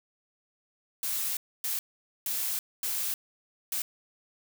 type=noise bursts at uneven times; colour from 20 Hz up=blue; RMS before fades=-31 dBFS; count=5; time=1.03-1.37 / 1.64-1.79 / 2.26-2.59 / 2.83-3.14 / 3.72-3.82 s; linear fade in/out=2 ms; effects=none